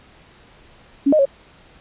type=tone with pitch steps; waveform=sine; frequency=279.1 / 616 / 551 Hz; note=C#4 / D#5 / C#5; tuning=+12 / -17 / -11 cents; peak=-11 dBFS; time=1.06-1.255 s; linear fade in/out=10 ms; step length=65 ms; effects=pink hiss -49 dBFS RMS until 1.8 s + resampled to 8000 Hz